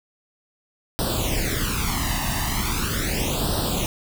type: noise with flanger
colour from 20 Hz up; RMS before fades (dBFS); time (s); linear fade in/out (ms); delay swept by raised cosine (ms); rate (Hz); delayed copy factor
pink; -24; 0.99-3.86; 0; 0.22 to 1.08; 0.39; +0.85
effects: none